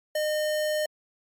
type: tone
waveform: square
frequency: 610 Hz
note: D#5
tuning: 34 cents flat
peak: -25 dBFS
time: 0.15-0.86 s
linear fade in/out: 5 ms
effects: MP3 64 kbps